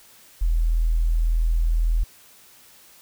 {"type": "tone", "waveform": "sine", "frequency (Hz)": 40.91, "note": "E1", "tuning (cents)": -12, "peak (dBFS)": -17, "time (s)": [0.41, 2.04], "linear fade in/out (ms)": 10, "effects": ["white hiss -51 dBFS RMS until 3.01 s"]}